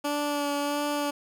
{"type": "tone with vibrato", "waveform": "15% pulse", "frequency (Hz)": 289.6, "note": "D4", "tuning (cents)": -24, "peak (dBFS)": -20, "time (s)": [0.04, 1.11], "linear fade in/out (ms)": 10, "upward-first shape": "sine", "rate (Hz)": 1.5, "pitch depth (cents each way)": 17, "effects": []}